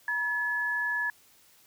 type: tone pair together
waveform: sine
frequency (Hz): 961 / 1709.4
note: B5 / G#6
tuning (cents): -48 / +49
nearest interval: minor seventh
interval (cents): 997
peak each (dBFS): -36 / -27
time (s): 0.08-1.1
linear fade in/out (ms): 2
effects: white hiss -60 dBFS RMS until 1.66 s